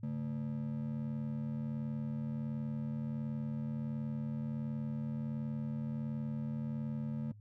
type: ring-modulated tone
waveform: triangle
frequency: 181.8 Hz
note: F#3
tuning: 30 cents flat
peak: -30 dBFS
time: 0.03-7.32 s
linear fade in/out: 5 ms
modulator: 40.7 Hz
effects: noise-tail reverb RT60 0.1 s tail -20 dB re dry + added 105 Hz sine -52 dBFS peak until 7.4 s